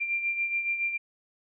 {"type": "beating tone pair", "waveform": "sine", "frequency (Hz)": [2375, 2382.1], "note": ["D7", "D7"], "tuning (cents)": [19, 24], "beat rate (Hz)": 7.1, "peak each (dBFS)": [-27, -35], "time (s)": [0, 0.98], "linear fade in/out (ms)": 20, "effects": []}